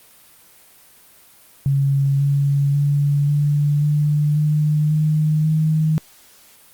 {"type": "tone with pitch steps", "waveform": "sine", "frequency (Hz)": [138.59, 141.01, 143.48, 145.99, 148.54, 151.13, 153.78, 156.46], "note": ["C#3", "C#3", "D3", "D3", "D3", "D3", "D#3", "D#3"], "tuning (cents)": [0, 30, -40, -10, 20, 50, -20, 10], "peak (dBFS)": -14, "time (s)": [1.66, 5.98], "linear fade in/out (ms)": 0, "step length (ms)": 540, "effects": ["white hiss -49 dBFS RMS until 6.73 s", "Opus 32 kbps"]}